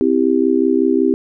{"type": "chord", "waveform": "sine", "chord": "C major", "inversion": "none", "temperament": "just", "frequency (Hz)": [261.6, 327, 392.4], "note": ["C4", "E4", "G4"], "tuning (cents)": [0, -14, 2], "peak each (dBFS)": -16, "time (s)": [0.01, 1.14], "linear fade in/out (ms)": 0, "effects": []}